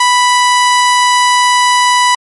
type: tone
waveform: sawtooth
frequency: 987.8 Hz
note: B5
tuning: in tune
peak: -3 dBFS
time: 0-2.15 s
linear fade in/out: 5 ms
effects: MP3 48 kbps